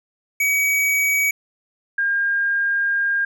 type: tone pair in turn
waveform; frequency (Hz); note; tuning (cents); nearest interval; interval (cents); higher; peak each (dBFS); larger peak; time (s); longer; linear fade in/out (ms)
square / sine; 2267 / 1610.9; C#7 / G6; +38 / +47; tritone; 591; first; -17; neither; 0.4-1.31 / 1.98-3.25; second; 5
effects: none